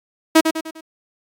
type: tone with echo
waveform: sawtooth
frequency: 320 Hz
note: D#4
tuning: 49 cents sharp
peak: -4 dBFS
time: 0.35-0.41 s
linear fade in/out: 10 ms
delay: 100 ms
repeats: 4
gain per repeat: -7 dB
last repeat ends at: 0.81 s
effects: AAC 64 kbps